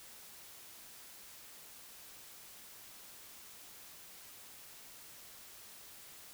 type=silence; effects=white hiss -54 dBFS RMS until 6.33 s